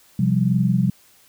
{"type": "chord", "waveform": "sine", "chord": "C suspended fourth", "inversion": "none", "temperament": "equal with one note detuned", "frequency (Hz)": [129.38, 174.61, 196], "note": ["C3", "F3", "G3"], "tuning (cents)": [-19, 0, 0], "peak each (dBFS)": -20, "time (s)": [0.19, 0.9], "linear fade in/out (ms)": 5, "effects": ["white hiss -54 dBFS RMS until 1.28 s"]}